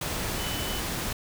sine tone in noise, 2999 Hz, F#7, 23 cents sharp, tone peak -37 dBFS, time 0.38-0.8 s, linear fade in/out 5 ms, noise pink, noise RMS -31 dBFS, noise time 0.01-1.13 s, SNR -9 dB, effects none

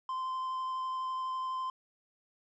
triangle tone with vibrato, 1037 Hz, C6, 16 cents flat, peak -31 dBFS, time 0.09-1.7 s, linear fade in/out 2 ms, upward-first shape sine, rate 12 Hz, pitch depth 9 cents each way, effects resampled to 16000 Hz

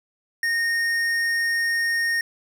triangle tone with tanh clipping, 1847 Hz, A#6, 16 cents flat, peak -22 dBFS, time 0.43-2.21 s, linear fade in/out 2 ms, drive 16 dB, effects none

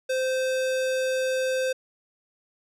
square tone, 519 Hz, C5, 14 cents flat, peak -24 dBFS, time 0.09-1.73 s, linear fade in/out 10 ms, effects low-pass 10000 Hz 12 dB/octave

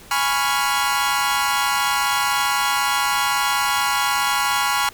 sawtooth chord, C# dominant seventh, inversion second, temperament equal, 830.6 / 987.8 / 1108.7 / 1396.9 Hz, G#5 / B5 / C#6 / E#6, 0 / 0 / 0 / 0 cents, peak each -20 dBFS, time 0.11-4.89 s, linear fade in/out 2 ms, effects pink hiss -44 dBFS RMS until 4.93 s

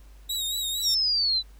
sawtooth tone with vibrato, 3799 Hz, A#7, 32 cents sharp, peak -24 dBFS, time 0.29-0.95 s, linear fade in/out 10 ms, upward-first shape triangle, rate 4.4 Hz, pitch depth 70 cents each way
sine linear sweep, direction down, 5700 to 3929 Hz, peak -21 dBFS, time 0.82-1.43 s, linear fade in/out 50 ms
effects added 50 Hz sine -46 dBFS peak until 1.59 s + pink hiss -60 dBFS RMS until 1.59 s

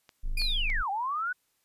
clicks, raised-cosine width 0.2 ms, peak -32 / -25 / -27 dBFS, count 3, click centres 0.092 / 0.418 / 0.701 s
triangle tone, 26.49 Hz, G#0, 35 cents sharp, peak -25 dBFS, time 0.23-0.83 s, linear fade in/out 20 ms
35% pulse tone with exponential decay, 2433 Hz, D#7, 39 cents flat, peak -28 dBFS, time 0.37-0.72 s, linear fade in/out 5 ms, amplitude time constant 75 ms
sine linear two-way sweep, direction down then up, 4548 to 758 to 1511 Hz, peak -28 dBFS, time 0.39-1.33 s, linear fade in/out 10 ms, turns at 0.9 s
effects white hiss -73 dBFS RMS until 1.64 s + resampled to 32000 Hz

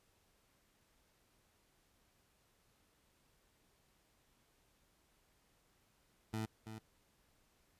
20% pulse tone with echo, 110 Hz, A2, in tune, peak -33 dBFS, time 6.33-6.46 s, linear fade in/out 10 ms, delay 330 ms, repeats 1, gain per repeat -9 dB, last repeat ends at 6.79 s, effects pink hiss -74 dBFS RMS until 7.79 s + resampled to 32000 Hz

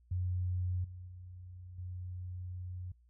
sine tone with level steps, 90.6 Hz, F#2, 36 cents flat, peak -32 / -45 / -47 / -40 dBFS, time 0.11-2.92 s, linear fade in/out 5 ms, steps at 0.84 / 1.07 / 1.78 s, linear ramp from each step 5 ms, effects noise-tail reverb RT60 0.1 s tail -19 dB re dry + added 60 Hz sine -62 dBFS peak until 3.09 s

